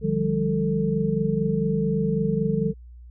sine tone cluster, 153 / 177.9 / 202 / 444.8 Hz, D#3 / F3 / G#3 / A4, -29 / +32 / -48 / +19 cents, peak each -26 dBFS, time 0.01-2.74 s, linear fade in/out 50 ms, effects added 60 Hz sine -41 dBFS peak until 3.1 s

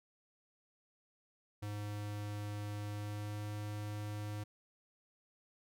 square tone with pitch glide, 103.83 to 104.67 Hz, G#2 to G#2, 0 to +14 cents, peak -40 dBFS, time 1.62-4.44 s, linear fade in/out 10 ms, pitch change +14 cents, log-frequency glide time 2.91-3.48 s, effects none

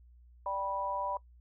sine chord, G major, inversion second, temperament just, 588 / 784 / 980 Hz, D5 / G5 / B5, +2 / 0 / -14 cents, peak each -38 / -40 / -34 dBFS, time 0.46-1.17 s, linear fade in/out 2 ms, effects noise-tail reverb RT60 0.1 s tail -20 dB re dry + added 60 Hz sine -55 dBFS peak until 1.4 s

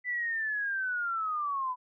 sine linear sweep, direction down, 1996 to 987.8 Hz, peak -29 dBFS, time 0.04-1.76 s, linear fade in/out 50 ms, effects none

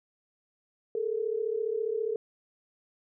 sine tone pair together, 422.4 / 457.2 Hz, G#4 / A#4, +29 / -34 cents, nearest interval minor second, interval 137 cents, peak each -31 / -30 dBFS, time 0.95-2.16 s, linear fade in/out 2 ms, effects none

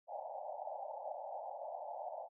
white band-pass noise, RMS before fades -45 dBFS, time 0.07-2.29 s, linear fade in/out 50 ms, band 560 to 860 Hz, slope 96 dB/octave, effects none

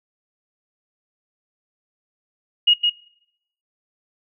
sine tone with echo, 2877 Hz, F#7, 49 cents flat, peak -10 dBFS, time 2.67-2.74 s, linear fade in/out 10 ms, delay 160 ms, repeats 1, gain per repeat -4 dB, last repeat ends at 2.9 s, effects noise-tail reverb RT60 0.8 s tail -23 dB re dry

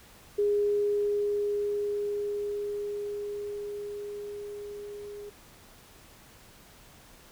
sine tone with level ramp, 411.1 Hz, G#4, 18 cents flat, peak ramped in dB -22 to -39 dBFS, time 0.38-5.3 s, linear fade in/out 10 ms, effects pink hiss -54 dBFS RMS until 7.31 s

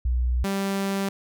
sine / sawtooth tone pair in turn, 61.4 / 196.18 Hz, B1 / G3, -9 / +2 cents, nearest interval octave + minor sixth, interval 2011 cents, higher second, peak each -20 dBFS, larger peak neither, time 0.05-0.44 / 0.44-1.09 s, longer second, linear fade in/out 5 ms, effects none

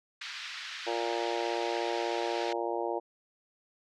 pink band-pass noise, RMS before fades -41 dBFS, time 0.21-2.53 s, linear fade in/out 5 ms, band 1500 to 4900 Hz, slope 24 dB/octave
harmonic tone, 116.54 Hz, A#2, in tune, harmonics 3 / 4 / 5 / 6 / 7 / 8, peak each -35 / -36 / -37 / -38 / -38 / -39 dBFS, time 0.86-3 s, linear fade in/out 20 ms
effects none

